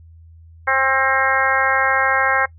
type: harmonic tone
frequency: 266.6 Hz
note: C4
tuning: 33 cents sharp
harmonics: 2 / 3 / 4 / 5 / 6 / 7 / 8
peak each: -24 / -22 / -22 / -22 / -20 / -23 / -24 dBFS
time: 0.67-2.46 s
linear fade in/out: 10 ms
effects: noise-tail reverb RT60 0.1 s tail -21 dB re dry + added 82 Hz sine -41 dBFS peak until 2.58 s